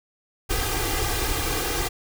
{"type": "noise with comb filter", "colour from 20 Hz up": "pink", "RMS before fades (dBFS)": -25, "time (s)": [0.49, 1.89], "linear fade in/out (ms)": 20, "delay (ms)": 2.5, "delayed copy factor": 0.8, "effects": []}